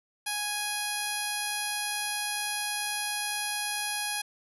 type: tone with low-pass filter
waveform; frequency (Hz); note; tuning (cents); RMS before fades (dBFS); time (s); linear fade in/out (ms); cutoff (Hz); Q
10% pulse; 830.6; G#5; 0; -32; 0.26-4.22; 10; 10000; 6.3
effects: none